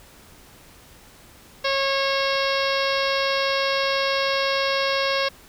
harmonic tone, 546 Hz, C#5, 26 cents flat, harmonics 1 / 2 / 3 / 4 / 5 / 6 / 7 / 8 / 9 / 10, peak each -24 / -27 / -29 / -30 / -31 / -32 / -32 / -33 / -34 / -34 dBFS, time 1.64-5.29 s, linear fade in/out 10 ms, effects pink hiss -49 dBFS RMS until 5.48 s

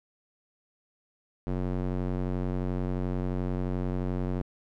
square tone with band-pass filter, 45.72 Hz, F#1, 20 cents flat, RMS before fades -30 dBFS, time 1.47-4.42 s, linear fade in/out 0 ms, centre 260 Hz, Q 0.66, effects none

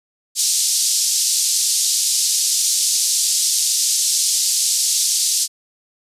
pink band-pass noise, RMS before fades -18 dBFS, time 0.35-5.48 s, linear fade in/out 50 ms, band 4700 to 10000 Hz, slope 24 dB/octave, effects resampled to 32000 Hz

